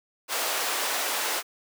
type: high-pass noise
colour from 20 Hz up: pink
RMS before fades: -28 dBFS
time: 0.28-1.43 s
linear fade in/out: 50 ms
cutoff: 560 Hz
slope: 12 dB/octave
effects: high-pass 300 Hz 12 dB/octave